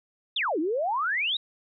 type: exponential two-way sweep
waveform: sine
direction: down then up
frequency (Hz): 3900 to 293.7 to 3900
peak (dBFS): -24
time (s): 0.36-1.37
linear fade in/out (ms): 5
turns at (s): 0.59
effects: none